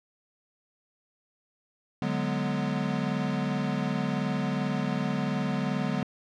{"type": "chord", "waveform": "square", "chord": "G# half-diminished seventh", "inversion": "second", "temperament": "equal", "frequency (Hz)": [146.83, 185, 207.7, 246.9], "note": ["D3", "F#3", "G#3", "B3"], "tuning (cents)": [0, 0, 0, 0], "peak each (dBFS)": -33, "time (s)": [2.02, 6.03], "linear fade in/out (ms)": 2, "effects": ["low-pass 4000 Hz 12 dB/octave"]}